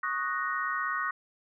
sine chord, D# minor seventh, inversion third, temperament equal, 1108.7 / 1244.5 / 1480 / 1864.7 Hz, C#6 / D#6 / F#6 / A#6, 0 / 0 / 0 / 0 cents, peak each -34 dBFS, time 0.03-1.11 s, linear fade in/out 5 ms, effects none

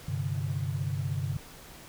sine chord, G suspended fourth, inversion none, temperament just, 98 / 130.67 / 147 Hz, G2 / C3 / D3, 0 / -2 / +2 cents, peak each -33 dBFS, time 0.08-1.37 s, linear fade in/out 5 ms, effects pink hiss -49 dBFS RMS until 1.88 s

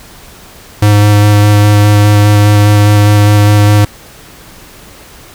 square tone with vibrato, 103.83 Hz, G#2, in tune, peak -4 dBFS, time 0.82-3.85 s, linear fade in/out 5 ms, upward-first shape square, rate 4.9 Hz, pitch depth 9 cents each way, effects pink hiss -35 dBFS RMS until 5.34 s

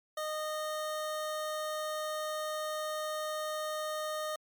25% pulse tone, 616 Hz, D#5, 17 cents flat, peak -30 dBFS, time 0.17-4.36 s, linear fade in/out 5 ms, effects MP3 96 kbps

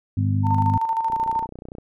harmonic tone, 50.7 Hz, G#1, 41 cents flat, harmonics 2 / 3 / 4 / 5, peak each -19 / -28 / -30 / -27 dBFS, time 0.17-0.78 s, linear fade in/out 5 ms
sine tone with tremolo, 903 Hz, A5, 45 cents sharp, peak -18 dBFS, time 0.43-1.47 s, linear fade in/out 50 ms, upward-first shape square, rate 13 Hz, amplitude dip 50%
click train, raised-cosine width 2 ms, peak -24 dBFS, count 22, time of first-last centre 1.1-1.784 s, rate 30.7 Hz
effects none

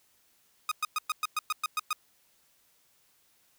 sawtooth tone bursts, 1244.5 Hz, D#6, in tune, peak -23 dBFS, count 10, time 0.69-1.93 s, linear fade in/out 2 ms, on 25 ms, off 110 ms, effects white hiss -67 dBFS RMS until 3.58 s

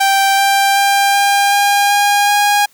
sawtooth tone with pitch steps, 784 / 789.9 / 795.9 / 801.9 / 807.9 / 814 / 820.1 Hz, G5 / G5 / G5 / G5 / G#5 / G#5 / G#5, 0 / +13 / +26 / +39 / -48 / -35 / -22 cents, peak -6 dBFS, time 0-2.66 s, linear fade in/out 10 ms, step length 380 ms, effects white hiss -51 dBFS RMS until 2.73 s

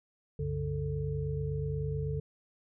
sine tone cluster, 67.7 / 95.1 / 143.9 / 441.1 Hz, C#2 / F#2 / D3 / A4, -40 / +48 / -35 / +4 cents, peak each -39 / -38 / -33 / -38 dBFS, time 0.39-2.2 s, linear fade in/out 5 ms, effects none

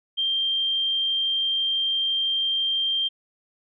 sine tone, 3173 Hz, G7, 20 cents sharp, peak -21 dBFS, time 0.17-3.09 s, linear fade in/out 20 ms, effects none

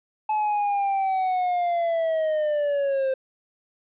triangle linear sweep, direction down, 862 to 523.3 Hz, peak -19 dBFS, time 0.29-3.14 s, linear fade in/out 5 ms, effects resampled to 8000 Hz + 10-bit

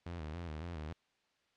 sawtooth tone with vibrato, 81.4 Hz, E2, 21 cents flat, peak -37 dBFS, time 0.06-0.93 s, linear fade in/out 5 ms, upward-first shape square, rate 3.6 Hz, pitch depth 100 cents each way, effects white hiss -75 dBFS RMS until 1.56 s + low-pass 4000 Hz 12 dB/octave

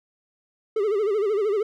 triangle tone with vibrato, 415.3 Hz, G#4, in tune, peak -18 dBFS, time 0.76-1.63 s, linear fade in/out 5 ms, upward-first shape sine, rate 13 Hz, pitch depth 120 cents each way, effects none

